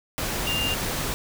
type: tone in noise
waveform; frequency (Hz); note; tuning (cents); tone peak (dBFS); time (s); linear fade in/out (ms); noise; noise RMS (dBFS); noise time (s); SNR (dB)
sine; 2800; F7; +4; -25; 0.47-0.74; 0; pink; -28; 0.18-1.14; 0
effects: none